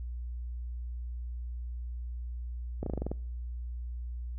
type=slowing click train; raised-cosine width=2 ms; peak=-20 dBFS; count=8; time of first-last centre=2.83-3.116 s; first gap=33 ms; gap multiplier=1.07; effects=noise-tail reverb RT60 0.6 s tail -25 dB re dry + added 60 Hz sine -35 dBFS peak until 4.38 s